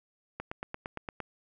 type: click train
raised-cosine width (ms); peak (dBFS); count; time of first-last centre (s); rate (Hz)
0.5; -21; 8; 0.4-1.203; 8.72
effects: none